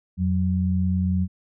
sine tone pair together, 87.31 / 185 Hz, F2 / F#3, 0 / 0 cents, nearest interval octave + minor second, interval 1300 cents, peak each -22 dBFS, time 0.17-1.28 s, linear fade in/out 50 ms, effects none

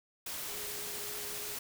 sine tone in noise, 415.3 Hz, G#4, in tune, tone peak -49 dBFS, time 0.48-1.55 s, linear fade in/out 5 ms, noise white, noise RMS -40 dBFS, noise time 0.26-1.59 s, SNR -12 dB, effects none

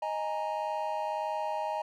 triangle chord, D# suspended fourth, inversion none, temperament equal, 622.3 / 830.6 / 932.3 Hz, D#5 / G#5 / A#5, 0 / 0 / 0 cents, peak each -33 dBFS, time 0.02-1.82 s, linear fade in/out 5 ms, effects none

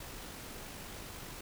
pink noise with amplitude modulation, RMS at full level -45 dBFS, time 0-1.41 s, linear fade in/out 5 ms, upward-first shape sine, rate 50 Hz, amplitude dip 25%, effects none

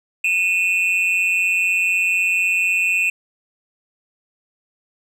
triangle tone pair together, 2484 / 2668 Hz, D#7 / E7, -3 / +20 cents, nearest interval minor second, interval 123 cents, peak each -17 dBFS, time 0.24-3.1 s, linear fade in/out 5 ms, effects none

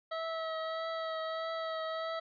25% pulse tone with vibrato, 647 Hz, E5, 32 cents flat, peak -31 dBFS, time 0.11-2.2 s, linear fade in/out 10 ms, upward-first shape triangle, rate 1.6 Hz, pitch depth 21 cents each way, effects resampled to 11025 Hz

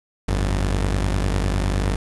sawtooth tone pair together, 50.35 / 91 Hz, G1 / F#2, +47 / -28 cents, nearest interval minor seventh, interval 1025 cents, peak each -16 / -21 dBFS, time 0.28-1.96 s, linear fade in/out 5 ms, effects resampled to 24000 Hz + 7-bit

